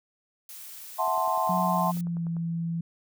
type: noise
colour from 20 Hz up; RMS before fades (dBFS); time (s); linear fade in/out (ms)
blue; -43; 0.49-2.01; 2
type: chord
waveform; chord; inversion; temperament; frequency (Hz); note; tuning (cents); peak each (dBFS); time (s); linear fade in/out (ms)
sine; F# half-diminished seventh; third; equal; 659.3 / 740 / 880 / 1046.5; E5 / F#5 / A5 / C6; 0 / 0 / 0 / 0; -30 / -30 / -29 / -27; 0.98-1.92; 20
type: click train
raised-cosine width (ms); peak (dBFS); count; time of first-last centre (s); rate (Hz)
1; -34; 14; 1.08-2.367; 10.1
type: tone with pitch glide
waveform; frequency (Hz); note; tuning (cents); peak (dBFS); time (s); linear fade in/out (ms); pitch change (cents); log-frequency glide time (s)
sine; 181.3 to 167.22; F#3 to E3; -35 to +25; -27; 1.49-2.81; 5; -140; 1.63-2.25
effects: none